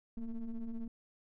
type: ring-modulated tone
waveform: triangle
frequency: 111.4 Hz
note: A2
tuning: 22 cents sharp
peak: -32 dBFS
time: 0.17-0.88 s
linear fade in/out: 5 ms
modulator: 119 Hz
effects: none